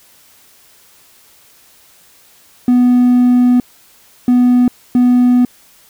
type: tone bursts at uneven times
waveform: triangle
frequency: 246.9 Hz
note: B3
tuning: in tune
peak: -4 dBFS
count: 3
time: 2.68-3.6 / 4.28-4.68 / 4.95-5.45 s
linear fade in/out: 2 ms
effects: tanh soft clip ceiling 0 dBFS + white hiss -47 dBFS RMS until 5.89 s